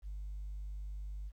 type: tone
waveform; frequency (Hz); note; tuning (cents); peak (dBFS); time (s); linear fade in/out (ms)
sine; 50; G1; +35; -38; 0.02-1.32; 50
effects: tanh soft clip ceiling -37 dBFS + 12-bit